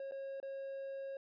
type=tone with dropouts; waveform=triangle; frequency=544 Hz; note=C#5; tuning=33 cents flat; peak=-39 dBFS; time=0-1.17 s; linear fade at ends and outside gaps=2 ms; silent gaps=0.112-0.12 / 0.401-0.428 s; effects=resampled to 11025 Hz